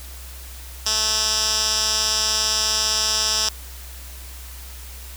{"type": "tone with band-pass filter", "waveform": "10% pulse", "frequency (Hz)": 217.5, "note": "A3", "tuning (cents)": -20, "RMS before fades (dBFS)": -21, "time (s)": [0.86, 3.49], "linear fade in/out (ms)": 2, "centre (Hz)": 5500, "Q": 3, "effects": ["added 63 Hz sine -36 dBFS peak until 5.16 s", "white hiss -41 dBFS RMS until 5.16 s"]}